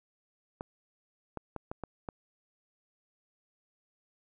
clicks, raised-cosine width 1 ms, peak -23 dBFS, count 6, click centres 0.609 / 1.373 / 1.563 / 1.715 / 1.837 / 2.088 s, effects none

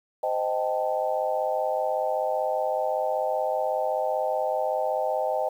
sine chord, A half-diminished seventh, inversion first, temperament equal with one note detuned, 517.2 / 622.3 / 784 / 880 Hz, C5 / Eb5 / G5 / A5, -20 / 0 / 0 / 0 cents, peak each -29 / -27 / -29 / -33 dBFS, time 0.23-5.49 s, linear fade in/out 5 ms, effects 9-bit

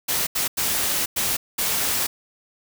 white noise bursts at uneven times, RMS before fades -23 dBFS, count 5, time 0.08-0.27 / 0.35-0.48 / 0.57-1.06 / 1.16-1.37 / 1.58-2.07 s, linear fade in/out 10 ms, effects none

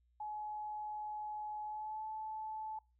sine tone with pitch glide, 847 to 868.8 Hz, G#5 to A5, +34 to -22 cents, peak -40 dBFS, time 0.2-2.79 s, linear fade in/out 5 ms, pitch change +44 cents, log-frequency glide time 1.64-2.05 s, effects noise-tail reverb RT60 0.3 s tail -25 dB re dry + added 60 Hz sine -70 dBFS peak until 2.99 s

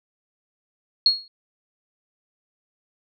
sine tone with exponential decay, 4306 Hz, C8, 49 cents sharp, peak -10 dBFS, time 1.06-1.28 s, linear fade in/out 2 ms, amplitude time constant 46 ms, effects none

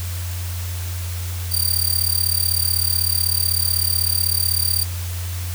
5% pulse tone with amplitude modulation, 4673 Hz, D8, 9 cents flat, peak -7 dBFS, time 1.51-4.85 s, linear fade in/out 20 ms, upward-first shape sine, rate 36 Hz, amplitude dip 95%, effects added 88 Hz sine -24 dBFS peak until 5.54 s + white hiss -34 dBFS RMS until 5.54 s

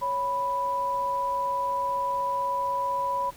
sine tone pair together, 554.4 / 987.8 Hz, C#5 / B5, 0 / 0 cents, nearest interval minor seventh, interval 1000 cents, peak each -33 / -25 dBFS, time 0.01-3.31 s, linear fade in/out 20 ms, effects pink hiss -50 dBFS RMS until 3.36 s

